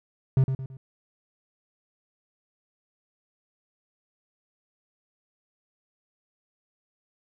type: tone with echo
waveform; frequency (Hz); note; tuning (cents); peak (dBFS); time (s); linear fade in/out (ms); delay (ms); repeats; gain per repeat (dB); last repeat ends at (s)
triangle; 132.3; C3; +20; -14; 0.37-0.44; 2; 110; 3; -8; 0.77
effects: none